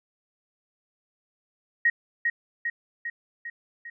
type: tone with echo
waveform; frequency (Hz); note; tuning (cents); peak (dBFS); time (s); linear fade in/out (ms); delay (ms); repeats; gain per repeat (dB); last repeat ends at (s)
sine; 1881; A#6; +15; -17; 1.85-1.9; 5; 400; 5; -4; 3.9
effects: none